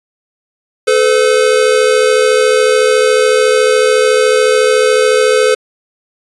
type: tone pair together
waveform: square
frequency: 434.1 / 508 Hz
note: A4 / B4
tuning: -23 / +49 cents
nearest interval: minor third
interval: 272 cents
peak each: -11 dBFS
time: 0.87-5.55 s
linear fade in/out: 10 ms
effects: resampled to 24000 Hz